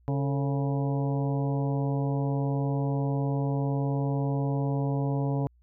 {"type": "harmonic tone with a mistuned harmonic", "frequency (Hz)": 138.59, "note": "C#3", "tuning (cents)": 0, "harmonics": [1, 2, 3, 4, 5, 6, 7], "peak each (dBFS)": [-26, -32, -36, -38, -40, -42, -43], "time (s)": [0.08, 5.47], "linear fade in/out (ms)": 0, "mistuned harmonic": 3, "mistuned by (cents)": 84, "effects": ["added 60 Hz sine -58 dBFS peak until 5.62 s"]}